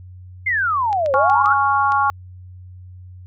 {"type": "exponential two-way sweep", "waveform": "sine", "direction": "down then up", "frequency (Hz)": [2160, 510, 1495], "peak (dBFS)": -16, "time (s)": [0.46, 1.54], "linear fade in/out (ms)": 10, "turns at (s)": 1.15}
{"type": "clicks", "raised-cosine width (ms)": 0.2, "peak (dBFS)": -17, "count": 5, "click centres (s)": [0.929, 1.061, 1.299, 1.459, 1.921]}
{"type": "chord", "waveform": "sine", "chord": "Db major", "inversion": "second", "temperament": "equal", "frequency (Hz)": [830.6, 1108.7, 1396.9], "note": ["Ab5", "Db6", "F6"], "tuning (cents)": [0, 0, 0], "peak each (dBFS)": [-18, -17, -21], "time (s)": [1.14, 2.1], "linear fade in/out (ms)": 0}
{"effects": ["added 91 Hz sine -36 dBFS peak until 3.26 s"]}